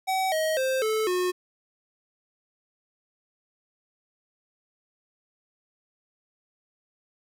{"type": "tone with pitch steps", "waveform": "square", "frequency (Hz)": [759, 630.9, 524.4, 435.9, 362.4], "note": ["F#5", "D#5", "C5", "A4", "F#4"], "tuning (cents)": [44, 24, 4, -16, -36], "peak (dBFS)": -24, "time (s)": [0.07, 1.32], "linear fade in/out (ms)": 20, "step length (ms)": 250, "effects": []}